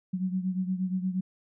sine beating tone pair, 183.9 / 192.4 Hz, F#3 / G3, -10 / -32 cents, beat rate 8.5 Hz, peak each -28 / -33 dBFS, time 0.13-1.21 s, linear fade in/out 10 ms, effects none

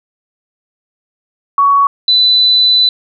sine tone pair in turn, 1121 / 3995 Hz, C#6 / B7, +19 / +19 cents, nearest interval octave + minor seventh, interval 2200 cents, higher second, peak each -6 dBFS, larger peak neither, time 1.58-1.87 / 2.08-2.89 s, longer second, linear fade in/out 2 ms, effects none

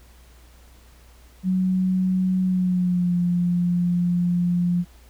sine tone with pitch glide, 185.7 to 175.68 Hz, F#3 to F3, +7 to +11 cents, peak -18 dBFS, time 1.43-4.85 s, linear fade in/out 50 ms, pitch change -96 cents, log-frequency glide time 2.43-3.15 s, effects added 60 Hz sine -48 dBFS peak until 5.09 s + pink hiss -55 dBFS RMS until 5.09 s

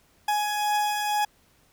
40% pulse beating tone pair, 836 / 838.1 Hz, G#5 / G#5, +11 / +16 cents, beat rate 2.1 Hz, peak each -23 / -32 dBFS, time 0.28-1.25 s, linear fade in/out 5 ms, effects pink hiss -62 dBFS RMS until 1.72 s

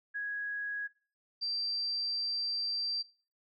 sine tone pair in turn, 1661.2 / 4699 Hz, G#6 / D8, 0 / 0 cents, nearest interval octave + tritone, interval 1800 cents, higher second, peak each -33 / -31 dBFS, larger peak second, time 0.14-0.88 / 1.41-3.03 s, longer second, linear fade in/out 20 ms, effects noise-tail reverb RT60 0.4 s tail -20 dB re dry + MP3 32 kbps

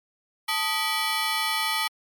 15% pulse ring-modulated tone, 1066 Hz, C6, 32 cents sharp, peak -14 dBFS, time 0.48-1.88 s, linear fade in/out 10 ms, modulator 184 Hz, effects MP3 96 kbps

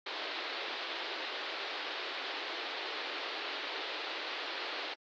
white band-pass noise, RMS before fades -40 dBFS, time 0.06-4.94 s, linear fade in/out 5 ms, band 310 to 4300 Hz, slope 48 dB/octave, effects AAC 48 kbps

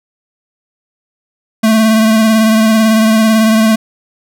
square tone with vibrato, 220.3 Hz, A3, 2 cents sharp, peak -7 dBFS, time 1.63-3.76 s, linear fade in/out 10 ms, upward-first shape triangle, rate 18 Hz, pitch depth 35 cents each way, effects none

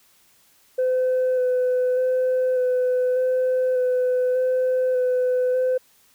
sine tone with vibrato, 507 Hz, B4, 45 cents sharp, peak -16 dBFS, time 0.78-5.78 s, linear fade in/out 10 ms, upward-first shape square, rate 0.84 Hz, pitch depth 13 cents each way, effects tanh soft clip ceiling -16 dBFS + white hiss -58 dBFS RMS until 6.14 s

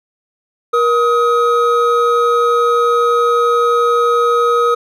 triangle tone pair together, 474.8 / 1264 Hz, A#4 / D#6, +32 / +27 cents, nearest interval octave + perfect fourth, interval 1695 cents, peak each -11 dBFS, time 0.73-4.75 s, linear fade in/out 10 ms, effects none

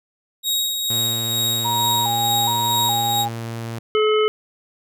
sawtooth tone with tremolo, 3783 Hz, A#7, 25 cents sharp, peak -15 dBFS, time 0.43-3.26 s, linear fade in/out 50 ms, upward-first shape sine, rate 2.2 Hz, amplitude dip 40%
sawtooth tone, 115 Hz, A#2, 23 cents flat, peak -23 dBFS, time 0.9-3.79 s, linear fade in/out 5 ms
sine tone with vibrato, 878 Hz, A5, 4 cents flat, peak -20 dBFS, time 1.64-3.29 s, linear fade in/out 20 ms, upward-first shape square, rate 1.2 Hz, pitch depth 130 cents each way
harmonic tone, 429 Hz, A4, 44 cents flat, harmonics 1 / 3 / 5 / 7, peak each -15 / -23 / -29 / -26 dBFS, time 3.95-4.28 s, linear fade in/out 0 ms
effects none

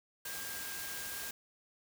sine tone in noise, 1608 Hz, G6, 44 cents sharp, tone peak -47 dBFS, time 0.25-1.31 s, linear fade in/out 5 ms, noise white, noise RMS -42 dBFS, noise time 0.25-1.31 s, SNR -8 dB, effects none

